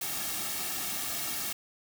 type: noise with comb filter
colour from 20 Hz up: white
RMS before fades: -34 dBFS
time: 0.01-1.53 s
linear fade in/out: 5 ms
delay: 2 ms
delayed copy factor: -0.65
effects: none